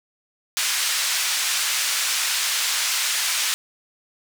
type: band-pass noise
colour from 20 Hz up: white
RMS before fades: -23 dBFS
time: 0.57-3.54 s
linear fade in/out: 0 ms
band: 1400 to 7400 Hz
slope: 12 dB/octave
effects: none